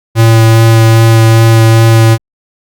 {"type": "tone with vibrato", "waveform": "square", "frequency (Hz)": 113.1, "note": "A2", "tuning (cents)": 48, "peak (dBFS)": -3, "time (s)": [0.15, 2.18], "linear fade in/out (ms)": 50, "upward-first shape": "sine", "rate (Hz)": 2.5, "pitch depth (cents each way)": 10, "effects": ["Opus 48 kbps"]}